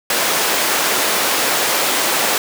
pink high-pass noise, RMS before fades -17 dBFS, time 0.1-2.38 s, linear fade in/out 2 ms, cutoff 450 Hz, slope 12 dB/octave, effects none

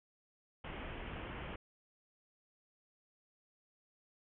pink low-pass noise, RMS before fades -45 dBFS, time 0.64-1.56 s, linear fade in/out 5 ms, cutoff 3200 Hz, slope 96 dB/octave, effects none

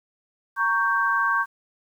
sine chord, G diminished, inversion first, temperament equal with one note detuned, 932.3 / 1113.2 / 1568 Hz, Bb5 / Db6 / G6, 0 / +7 / 0 cents, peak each -28 / -23 / -22 dBFS, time 0.56-1.46 s, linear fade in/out 50 ms, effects 9-bit

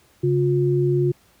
sine tone pair together, 138.59 / 356.4 Hz, C#3 / F4, 0 / +35 cents, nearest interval octave + major third, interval 1635 cents, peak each -19 dBFS, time 0.23-1.12 s, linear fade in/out 10 ms, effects pink hiss -57 dBFS RMS until 1.4 s + high-pass 60 Hz 12 dB/octave

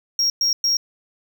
triangle tone bursts at uneven times, 5588 Hz, F8, in tune, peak -15 dBFS, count 3, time 0.19-0.3 / 0.41-0.53 / 0.64-0.77 s, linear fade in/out 2 ms, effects none

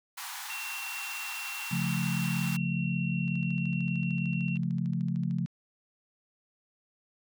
pink high-pass noise, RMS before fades -40 dBFS, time 0.17-2.57 s, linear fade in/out 10 ms, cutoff 780 Hz, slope 96 dB/octave
sine tone, 2729 Hz, F7, 41 cents flat, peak -37 dBFS, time 0.5-4.57 s, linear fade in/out 0 ms
sine chord, Db augmented, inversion none, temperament equal with one note detuned, 137.95 / 174.61 / 220 Hz, Db3 / F3 / A3, -8 / 0 / 0 cents, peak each -32 / -30 / -35 dBFS, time 1.71-5.46 s, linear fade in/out 10 ms
click train, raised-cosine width 0.2 ms, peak -37 dBFS, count 30, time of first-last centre 3.28-5.46 s, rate 13.3 Hz
effects none

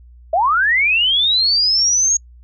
sine linear sweep, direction up, 616 to 6645 Hz, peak -12 dBFS, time 0.33-2.17 s, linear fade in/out 5 ms, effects noise-tail reverb RT60 0.1 s tail -26 dB re dry + added 60 Hz sine -40 dBFS peak until 2.43 s

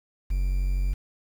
triangle tone with quantisation, 46.34 Hz, F#1, 3 cents sharp, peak -20 dBFS, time 0.3-0.94 s, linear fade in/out 10 ms, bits 8, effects none

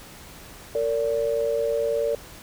sine tone pair together, 457.3 / 576.2 Hz, A#4 / D5, -33 / -33 cents, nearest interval major third, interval 400 cents, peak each -24 dBFS, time 0.75-2.15 s, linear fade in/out 2 ms, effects pink hiss -44 dBFS RMS until 2.42 s

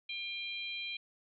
harmonic tone, 798 Hz, G5, 31 cents sharp, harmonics 3 / 4 / 5, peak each -40 / -42 / -44 dBFS, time 0.09-0.97 s, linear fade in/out 5 ms, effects none

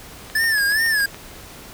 click train, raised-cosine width 0.3 ms, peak -19 dBFS, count 7, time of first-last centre 0.3-1.145 s, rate 7.1 Hz
square tone with vibrato, 1721 Hz, A6, 39 cents flat, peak -17 dBFS, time 0.35-1.06 s, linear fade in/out 5 ms, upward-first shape sine, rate 2.5 Hz, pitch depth 110 cents each way
effects pink hiss -40 dBFS RMS until 1.73 s

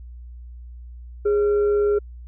sine tone with frequency modulation, 412.3 Hz, G#4, 13 cents flat, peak -16 dBFS, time 1.25-1.99 s, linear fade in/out 10 ms, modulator 959 Hz, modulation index 0.23, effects added 60 Hz sine -36 dBFS peak until 2.27 s

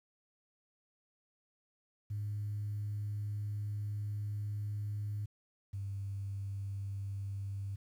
sine tone pair in turn, 103.83 / 98.99 Hz, G#2 / G2, 0 / +17 cents, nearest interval minor second, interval 83 cents, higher first, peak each -34 / -36 dBFS, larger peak first, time 2.1-5.26 / 5.73-7.76 s, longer first, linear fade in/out 10 ms, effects tanh soft clip ceiling -31 dBFS + 11-bit

